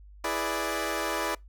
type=chord; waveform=15% pulse; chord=E dominant seventh; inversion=none; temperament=equal; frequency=329.6 / 415.3 / 493.9 / 587.3 Hz; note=E4 / G#4 / B4 / D5; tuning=0 / 0 / 0 / 0 cents; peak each=-27 / -28 / -30 / -26 dBFS; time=0.24-1.35 s; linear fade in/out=5 ms; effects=noise-tail reverb RT60 0.2 s tail -26 dB re dry + added 50 Hz sine -47 dBFS peak until 1.48 s